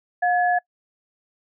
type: tone pair together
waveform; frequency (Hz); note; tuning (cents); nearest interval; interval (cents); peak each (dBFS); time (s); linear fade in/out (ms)
sine; 715.6 / 1702; F5 / G#6; +42 / +42; octave + minor third; 1500; -18 / -23; 0.22-0.59; 10
effects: noise-tail reverb RT60 0.1 s tail -26 dB re dry